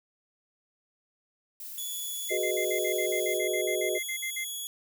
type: noise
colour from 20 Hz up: violet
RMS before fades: -41 dBFS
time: 1.6-3.38 s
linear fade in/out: 2 ms
type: tone with pitch glide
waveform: 10% pulse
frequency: 3419 to 3362 Hz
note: G#7 to G#7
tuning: +50 to +20 cents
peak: -27 dBFS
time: 1.78-4.67 s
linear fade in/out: 0 ms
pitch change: -30 cents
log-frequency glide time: 1.97-3.15 s
type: tone bursts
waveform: triangle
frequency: 2084 Hz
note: C7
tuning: 7 cents flat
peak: -30 dBFS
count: 16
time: 2.29-4.445 s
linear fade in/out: 10 ms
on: 85 ms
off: 53 ms
type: chord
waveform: sine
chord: G# minor seventh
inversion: third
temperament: equal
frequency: 370 / 415.3 / 493.9 / 622.3 Hz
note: F#4 / G#4 / B4 / D#5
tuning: 0 / 0 / 0 / 0 cents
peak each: -31 / -34 / -35 / -32 dBFS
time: 2.3-3.99 s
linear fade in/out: 20 ms
effects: none